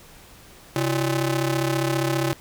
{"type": "ring-modulated tone", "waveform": "sawtooth", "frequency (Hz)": 234.1, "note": "A#3", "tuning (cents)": 8, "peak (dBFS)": -14, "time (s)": [0.76, 2.33], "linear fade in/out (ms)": 0, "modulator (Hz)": 99.6, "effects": ["pink hiss -48 dBFS RMS until 2.4 s"]}